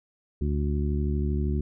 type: harmonic tone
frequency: 72.7 Hz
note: D2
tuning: 17 cents flat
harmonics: 1 / 2 / 3 / 4 / 5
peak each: -25 / -31 / -32 / -38 / -35 dBFS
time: 0.41-1.61 s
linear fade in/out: 5 ms
effects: none